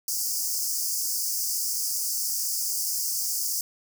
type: high-pass noise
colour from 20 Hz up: pink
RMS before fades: -28 dBFS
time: 0.08-3.61 s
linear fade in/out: 2 ms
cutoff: 4800 Hz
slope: 96 dB/octave
effects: none